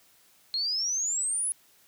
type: exponential sweep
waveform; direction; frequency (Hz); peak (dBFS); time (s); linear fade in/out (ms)
sine; up; 4183 to 10548; -26; 0.54-1.52; 0
effects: white hiss -61 dBFS RMS until 1.87 s + high-pass 60 Hz 12 dB/octave